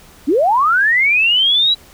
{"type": "linear sweep", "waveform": "sine", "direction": "up", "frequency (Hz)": [244.5, 3951], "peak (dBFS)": -10, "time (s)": [0.27, 1.75], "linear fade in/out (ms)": 20, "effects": ["pink hiss -44 dBFS RMS until 1.93 s"]}